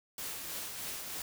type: noise with tremolo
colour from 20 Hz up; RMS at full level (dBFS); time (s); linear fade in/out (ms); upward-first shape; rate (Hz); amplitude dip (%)
white; -39; 0.18-1.22; 2; triangle; 3.2; 40
effects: none